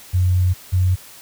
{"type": "tone pair in turn", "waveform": "sine", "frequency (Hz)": [91, 91.74], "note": ["F#2", "F#2"], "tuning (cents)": [-28, -14], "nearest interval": "unison", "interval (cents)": 14, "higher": "second", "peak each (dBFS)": -13, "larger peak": "neither", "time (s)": [[0.13, 0.54], [0.72, 0.96]], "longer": "first", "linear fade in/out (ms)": 20, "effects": ["white hiss -42 dBFS RMS until 1.21 s"]}